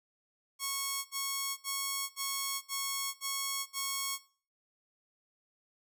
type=tone bursts; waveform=5% pulse; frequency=1100 Hz; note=C#6; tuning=14 cents flat; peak=-21 dBFS; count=7; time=0.59-4.188 s; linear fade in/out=50 ms; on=460 ms; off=63 ms; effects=noise-tail reverb RT60 0.4 s tail -18 dB re dry